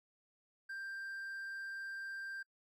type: tone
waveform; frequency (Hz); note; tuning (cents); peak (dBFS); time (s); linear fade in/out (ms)
triangle; 1581; G6; +14; -40; 0.69-2.43; 10
effects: noise-tail reverb RT60 0.1 s tail -26 dB re dry